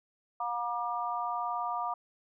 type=harmonic tone; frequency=238.6 Hz; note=A#3; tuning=41 cents sharp; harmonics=3 / 4 / 5; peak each=-35 / -35 / -35 dBFS; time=0.4-1.94 s; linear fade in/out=5 ms; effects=none